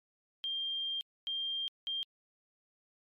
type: tone bursts at uneven times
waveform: sine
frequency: 3190 Hz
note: G7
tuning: 30 cents sharp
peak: -33 dBFS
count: 3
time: 0.44-1.01 / 1.27-1.68 / 1.87-2.03 s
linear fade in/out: 0 ms
effects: MP3 96 kbps